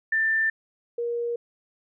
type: tone pair in turn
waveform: sine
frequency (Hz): 1781 / 472.9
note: A6 / A#4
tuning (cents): +21 / +25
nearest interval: octave + major seventh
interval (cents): 2296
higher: first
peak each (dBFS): -20 / -25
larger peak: first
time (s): 0.12-0.5 / 0.98-1.36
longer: neither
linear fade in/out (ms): 5
effects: none